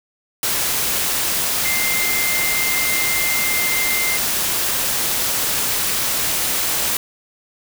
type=tone in noise; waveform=sine; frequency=2093 Hz; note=C7; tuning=in tune; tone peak=-21 dBFS; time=1.65-4.17 s; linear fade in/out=2 ms; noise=white; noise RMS=-20 dBFS; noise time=0.43-6.97 s; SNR=-4 dB; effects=none